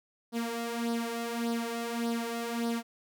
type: tone with flanger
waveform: sawtooth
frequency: 233.1 Hz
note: A#3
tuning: in tune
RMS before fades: -33 dBFS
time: 0.32-2.83 s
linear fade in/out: 50 ms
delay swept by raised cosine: 0.2 to 2.8 ms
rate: 1.7 Hz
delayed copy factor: +0.65
effects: none